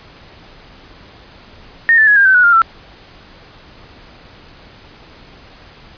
sine tone with pitch steps, 1837 / 1756.1 / 1678.7 / 1604.8 / 1534.1 / 1466.5 / 1401.9 / 1340.1 Hz, A#6 / A6 / G#6 / G6 / G6 / F#6 / F6 / E6, -26 / -4 / +18 / +40 / -38 / -16 / +6 / +28 cents, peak -6 dBFS, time 1.89-2.618 s, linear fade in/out 0 ms, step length 91 ms, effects pink hiss -41 dBFS RMS until 5.97 s + resampled to 11025 Hz

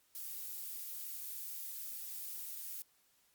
violet noise with dropouts, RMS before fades -44 dBFS, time 0.15-2.82 s, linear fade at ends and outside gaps 0 ms, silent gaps 2.554-2.558 s, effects white hiss -72 dBFS RMS until 3.34 s + Opus 48 kbps

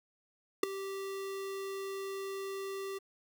square tone with ADSR envelope, 390 Hz, G4, 9 cents flat, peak -20 dBFS, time 0.63-2.99 s, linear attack 5 ms, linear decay 5 ms, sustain -18 dB, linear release 16 ms, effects 10-bit

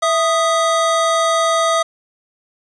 square tone pair together, 659.3 / 1244.6 Hz, E5 / D#6, 0 / 0 cents, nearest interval major seventh, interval 1100 cents, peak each -17 dBFS, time 0.02-1.83 s, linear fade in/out 10 ms, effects resampled to 22050 Hz + 7-bit

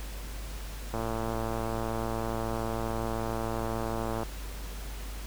click train, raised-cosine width 1 ms, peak -19 dBFS, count 373, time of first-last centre 0.94-4.232 s, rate 113 Hz, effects added 50 Hz sine -37 dBFS peak until 5.26 s + pink hiss -45 dBFS RMS until 5.26 s

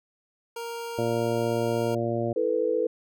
25% pulse tone, 466.2 Hz, A#4, in tune, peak -29 dBFS, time 0.56-1.95 s, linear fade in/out 5 ms
harmonic tone, 116.54 Hz, A#2, in tune, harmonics 1 / 2 / 3 / 4 / 5 / 6, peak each -31 / -32 / -30 / -34 / -30 / -35 dBFS, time 0.98-2.33 s, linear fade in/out 5 ms
sine chord, E suspended fourth, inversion none, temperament equal, 329.6 / 440 / 493.9 Hz, E4 / A4 / B4, 0 / 0 / 0 cents, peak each -31 / -26 / -25 dBFS, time 2.36-2.87 s, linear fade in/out 5 ms
effects none

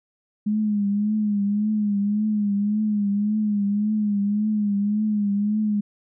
sine tone with vibrato, 207.7 Hz, G#3, in tune, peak -19 dBFS, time 0.46-5.81 s, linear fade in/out 10 ms, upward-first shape triangle, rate 1.8 Hz, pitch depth 71 cents each way, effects none

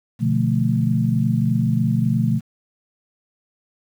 sine chord, B half-diminished seventh, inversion none, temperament equal, 123.47 / 146.83 / 174.61 / 220 Hz, B2 / D3 / F3 / A3, 0 / 0 / 0 / 0 cents, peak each -20 / -23 / -23 / -21 dBFS, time 0.19-2.41 s, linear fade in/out 50 ms, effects 8-bit

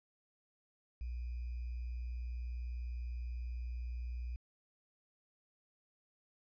sine tone with sample-and-hold, 60.3 Hz, B1, 41 cents flat, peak -38 dBFS, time 1.01-4.36 s, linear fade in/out 0 ms, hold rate 2450 Hz, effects resampled to 11025 Hz

